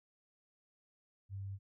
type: tone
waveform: sine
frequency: 98 Hz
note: G2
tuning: in tune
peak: -40 dBFS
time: 1.29-1.59 s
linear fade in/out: 50 ms
effects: none